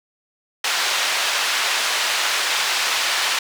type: band-pass noise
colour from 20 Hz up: white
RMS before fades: -21 dBFS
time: 0.64-3.39 s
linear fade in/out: 5 ms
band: 800 to 4200 Hz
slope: 12 dB/octave
effects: none